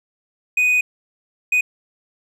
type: tone bursts at uneven times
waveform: triangle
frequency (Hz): 2489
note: D#7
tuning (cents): 0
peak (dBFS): -12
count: 2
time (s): 0.57-0.81 / 1.52-1.61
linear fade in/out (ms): 5
effects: none